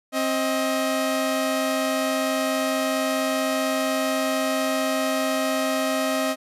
sawtooth tone pair together, 264.8 / 629.8 Hz, C4 / D#5, +21 / +21 cents, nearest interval octave + minor third, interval 1500 cents, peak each -21 / -20 dBFS, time 0.12-6.36 s, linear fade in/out 50 ms, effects resampled to 32000 Hz

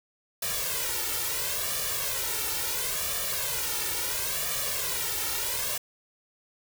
white noise with flanger, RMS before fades -30 dBFS, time 0.42-5.78 s, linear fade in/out 5 ms, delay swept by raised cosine 1.7 to 2.23 ms, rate 0.73 Hz, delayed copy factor +0.9, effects none

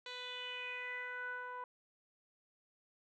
10% pulse tone with low-pass filter sweep, 496.8 Hz, B4, 10 cents sharp, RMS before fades -44 dBFS, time 0.06-1.64 s, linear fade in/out 2 ms, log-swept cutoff 4300 to 1100 Hz, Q 5, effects none

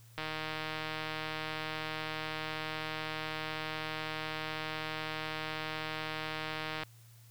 click train, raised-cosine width 0.3 ms, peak -21 dBFS, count 1039, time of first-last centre 0.18-6.834 s, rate 156 Hz, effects added 115 Hz sine -55 dBFS peak until 7.3 s + white hiss -63 dBFS RMS until 7.3 s

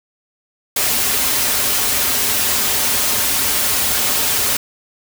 white noise with comb filter, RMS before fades -17 dBFS, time 0.76-4.57 s, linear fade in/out 5 ms, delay 6 ms, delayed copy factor -0.6, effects none

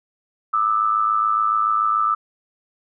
sine tone pair together, 1200 / 1307 Hz, D6 / E6, +37 / -15 cents, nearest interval minor second, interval 148 cents, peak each -19 dBFS, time 0.53-2.15 s, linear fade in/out 10 ms, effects none

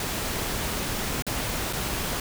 pink noise with dropouts, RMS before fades -29 dBFS, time 0-2.2 s, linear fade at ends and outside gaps 2 ms, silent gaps 1.223-1.266 / 1.728-1.732 s, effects none

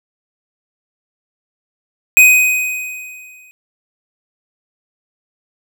square tone with exponential decay, 2504 Hz, D#7, 10 cents sharp, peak -3 dBFS, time 2.17-3.51 s, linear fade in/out 0 ms, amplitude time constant 290 ms, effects none

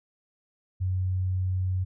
sine tone, 92.7 Hz, F#2, 4 cents sharp, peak -24 dBFS, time 0.8-1.85 s, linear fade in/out 20 ms, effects none

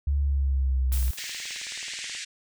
sine tone with pitch glide, 70.8 to 63.44 Hz, C#2 to B1, +37 to +47 cents, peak -21 dBFS, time 0.07-1.11 s, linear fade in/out 5 ms, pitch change -190 cents, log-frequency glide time 0.21-0.94 s
click train, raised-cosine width 0.3 ms, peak -29 dBFS, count 24, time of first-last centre 0.92-2.15 s, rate 18.7 Hz
blue noise with exponential decay, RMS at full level -33 dBFS, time 0.92-2.03 s, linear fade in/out 5 ms, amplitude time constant 240 ms
pink band-pass noise, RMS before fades -36 dBFS, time 1.17-2.25 s, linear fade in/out 10 ms, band 1800 to 8300 Hz, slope 48 dB/octave
effects none

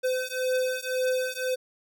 square beating tone pair, 510 / 511.9 Hz, C5 / C5, -44 / -38 cents, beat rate 1.9 Hz, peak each -29 dBFS, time 0.03-1.56 s, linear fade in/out 20 ms, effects none

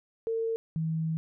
sine tone pair in turn, 452.7 / 160.66 Hz, A4 / E3, +49 / -44 cents, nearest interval octave + tritone, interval 1793 cents, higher first, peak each -27 dBFS, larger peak neither, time 0.27-0.56 / 0.76-1.17 s, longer second, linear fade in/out 0 ms, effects none

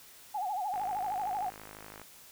sine tone with vibrato, 786 Hz, G5, 4 cents sharp, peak -31 dBFS, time 0.34-1.5 s, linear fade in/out 10 ms, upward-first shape sine, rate 13 Hz, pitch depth 150 cents each way
click train, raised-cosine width 0.5 ms, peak -31 dBFS, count 68, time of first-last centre 0.74-2.016 s, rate 52.5 Hz
effects white hiss -54 dBFS RMS until 2.31 s

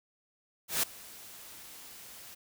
white noise with ADSR envelope, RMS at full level -27 dBFS, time 0.68-2.35 s, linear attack 150 ms, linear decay 7 ms, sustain -22 dB, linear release 13 ms, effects none

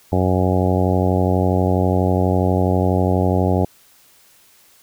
harmonic tone, 92.2 Hz, F#2, 6 cents flat, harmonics 1 / 2 / 3 / 4 / 5 / 6 / 7 / 8 / 9, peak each -18 / -21 / -23 / -24 / -25 / -26 / -26 / -27 / -28 dBFS, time 0.12-3.65 s, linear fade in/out 5 ms, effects white hiss -52 dBFS RMS until 4.82 s

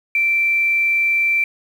sine tone with quantisation, 2344 Hz, D7, 4 cents flat, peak -14 dBFS, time 0.15-1.44 s, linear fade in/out 2 ms, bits 7, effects none

